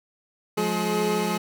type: tone cluster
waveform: 25% pulse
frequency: 177.4 / 211 / 423.8 Hz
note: F3 / G#3 / G#4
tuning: +27 / +28 / +35 cents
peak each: -24 / -24 / -22 dBFS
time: 0.57-1.38 s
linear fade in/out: 10 ms
effects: none